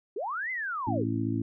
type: linear two-way sweep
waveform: sine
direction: up then down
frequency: 347.9 to 2093 to 347.9 Hz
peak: -30 dBFS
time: 0.16-1.04 s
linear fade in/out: 5 ms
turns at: 0.51 s
type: harmonic tone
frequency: 55 Hz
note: A1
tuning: in tune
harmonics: 2 / 3 / 4 / 5 / 6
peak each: -31 / -43 / -34 / -31 / -34 dBFS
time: 0.87-1.42 s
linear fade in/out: 5 ms
effects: none